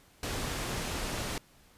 pink low-pass noise, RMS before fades -35 dBFS, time 0.23-1.38 s, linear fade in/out 2 ms, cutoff 10000 Hz, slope 12 dB/octave, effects pink hiss -61 dBFS RMS until 1.77 s + resampled to 32000 Hz

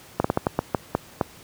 slowing click train, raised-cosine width 1 ms, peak -5 dBFS, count 9, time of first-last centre 0.2-1.212 s, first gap 44 ms, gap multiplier 1.29, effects pink hiss -47 dBFS RMS until 1.43 s + high-pass 80 Hz 12 dB/octave

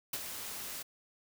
white noise with ADSR envelope, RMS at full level -34 dBFS, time 0.13-0.83 s, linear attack 6 ms, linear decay 40 ms, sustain -8 dB, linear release 12 ms, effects none

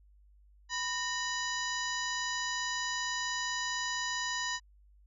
harmonic tone with a mistuned harmonic, 987.8 Hz, B5, in tune, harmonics 1 / 2 / 3 / 4 / 5 / 6 / 7, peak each -38 / -36 / -43 / -41 / -42 / -43 / -42 dBFS, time 0.69-4.6 s, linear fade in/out 50 ms, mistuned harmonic 2, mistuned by -120 cents, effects added 50 Hz sine -58 dBFS peak until 5.06 s

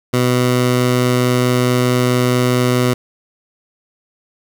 15% pulse tone, 124.6 Hz, B2, 16 cents sharp, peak -6 dBFS, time 0.13-2.94 s, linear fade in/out 10 ms, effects none

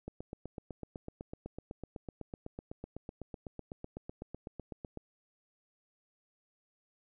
click train, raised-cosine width 2 ms, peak -28 dBFS, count 40, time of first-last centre 0.08-4.973 s, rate 7.97 Hz, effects none

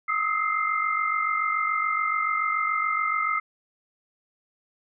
sine tone cluster, 1248 / 1295 / 2094 Hz, D#6 / E6 / C7, +5 / -31 / +1 cents, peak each -27 dBFS, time 0.08-3.4 s, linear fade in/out 10 ms, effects none

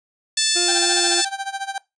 harmonic tone, 880 Hz, A5, in tune, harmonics 2 / 3 / 4 / 5 / 6 / 7 / 8 / 9 / 10, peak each -29 / -31 / -23 / -23 / -25 / -27 / -27 / -27 / -27 dBFS, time 0.37-1.25 s, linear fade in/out 5 ms
35% pulse tone with vibrato, 349.1 Hz, F4, 1 cent flat, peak -22 dBFS, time 0.55-1.22 s, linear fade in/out 20 ms, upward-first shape triangle, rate 3.1 Hz, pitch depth 17 cents each way
30% pulse tone with tremolo, 784 Hz, G5, in tune, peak -20 dBFS, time 0.68-1.78 s, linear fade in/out 2 ms, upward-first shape sine, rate 14 Hz, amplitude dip 85%
effects noise-tail reverb RT60 0.2 s tail -21 dB re dry + resampled to 22050 Hz

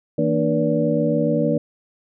sine tone cluster, 161 / 231.8 / 298.7 / 483.4 / 575 Hz, E3 / A#3 / D4 / B4 / D5, -41 / -10 / +29 / -37 / -37 cents, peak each -23 dBFS, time 0.18-1.58 s, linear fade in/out 5 ms, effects none

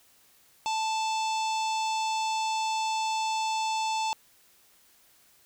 harmonic tone, 880 Hz, A5, in tune, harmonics 1 / 3 / 4 / 5 / 6 / 7 / 8 / 9, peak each -27 / -37 / -39 / -41 / -43 / -44 / -45 / -46 dBFS, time 0.66-4.13 s, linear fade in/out 0 ms, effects white hiss -61 dBFS RMS until 5.45 s

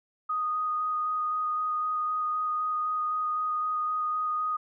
sine tone with vibrato, 1241 Hz, D#6, 5 cents flat, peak -26 dBFS, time 0.29-4.57 s, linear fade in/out 10 ms, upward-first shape square, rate 3.9 Hz, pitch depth 8 cents each way, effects none

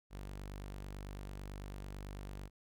sawtooth tone, 49.03 Hz, G1, 1 cent sharp, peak -40 dBFS, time 0.1-2.5 s, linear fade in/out 50 ms, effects none

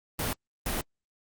pink noise bursts at uneven times, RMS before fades -30 dBFS, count 2, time 0.19-0.33 / 0.66-0.81 s, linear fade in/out 2 ms, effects Opus 32 kbps

